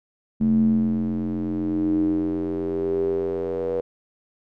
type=tone with band-pass filter sweep; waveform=square; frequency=44 Hz; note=F1; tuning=14 cents sharp; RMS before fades=-23 dBFS; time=0.4-3.81 s; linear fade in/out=10 ms; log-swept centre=210 to 480 Hz; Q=9.8; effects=none